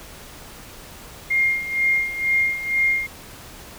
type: tone with tremolo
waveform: sine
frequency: 2124 Hz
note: C7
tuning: 25 cents sharp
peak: -15 dBFS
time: 1.3-3.07 s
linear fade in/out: 10 ms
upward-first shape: sine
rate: 2.1 Hz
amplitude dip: 75%
effects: pink hiss -41 dBFS RMS until 3.78 s